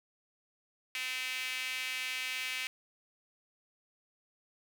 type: tone with high-pass filter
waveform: sawtooth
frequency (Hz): 257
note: C4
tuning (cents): -31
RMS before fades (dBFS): -37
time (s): 0.95-2.67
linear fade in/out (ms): 0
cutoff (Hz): 2400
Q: 3.5
effects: none